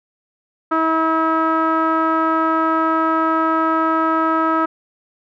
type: tone with low-pass filter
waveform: sawtooth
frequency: 322.1 Hz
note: E4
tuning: 40 cents flat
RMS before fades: -17 dBFS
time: 0.71-4.66 s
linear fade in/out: 10 ms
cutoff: 1300 Hz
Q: 5.3
effects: none